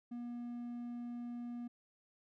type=tone; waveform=triangle; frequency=239.9 Hz; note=A#3; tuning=50 cents sharp; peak=-39 dBFS; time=0.11-1.68 s; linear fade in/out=10 ms; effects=none